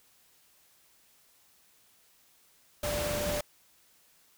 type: tone in noise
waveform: sine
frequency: 590 Hz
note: D5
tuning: 8 cents sharp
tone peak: -32 dBFS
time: 2.83-3.41 s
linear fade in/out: 5 ms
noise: pink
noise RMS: -34 dBFS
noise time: 2.83-3.41 s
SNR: -1 dB
effects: white hiss -64 dBFS RMS until 4.37 s